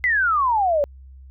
sine exponential sweep, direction down, 2056 to 554.4 Hz, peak -16 dBFS, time 0.04-0.84 s, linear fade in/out 0 ms, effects added 66 Hz sine -40 dBFS peak until 1.3 s

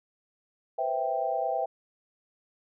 sine chord, C major seventh, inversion third, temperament equal, 493.9 / 523.3 / 659.3 / 784 Hz, B4 / C5 / E5 / G5, 0 / 0 / 0 / 0 cents, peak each -36 / -34 / -30 / -30 dBFS, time 0.78-1.66 s, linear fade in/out 10 ms, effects none

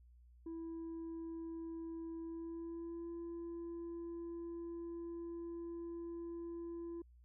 sine tone with pitch glide, 329.6 to 338.5 Hz, E4 to E4, 0 to +46 cents, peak -40 dBFS, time 0.46-7.02 s, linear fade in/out 5 ms, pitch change +46 cents, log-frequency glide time 2.22-3.11 s, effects tanh soft clip ceiling -42 dBFS + added 60 Hz sine -60 dBFS peak until 7.24 s

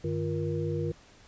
sine tone cluster, 97.7 / 153.4 / 346 / 473.3 Hz, G2 / D#3 / F4 / A#4, -5 / -24 / -16 / +26 cents, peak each -34 / -32 / -34 / -34 dBFS, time 0.04-0.92 s, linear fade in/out 5 ms, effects pink hiss -56 dBFS RMS until 1.27 s + resampled to 16000 Hz

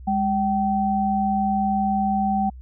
sine tone pair together, 204 / 770.2 Hz, G#3 / G5, -31 / -31 cents, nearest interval octave + major seventh, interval 2300 cents, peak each -22 / -21 dBFS, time 0.07-2.5 s, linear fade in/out 10 ms, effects added 63 Hz sine -37 dBFS peak until 2.61 s

